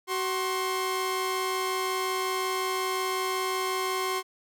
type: tone pair together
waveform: sawtooth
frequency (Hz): 376.5 / 1064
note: F#4 / C6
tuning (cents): +30 / +29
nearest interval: octave + tritone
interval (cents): 1799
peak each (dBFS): -26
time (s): 0.07-4.23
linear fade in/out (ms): 50
effects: none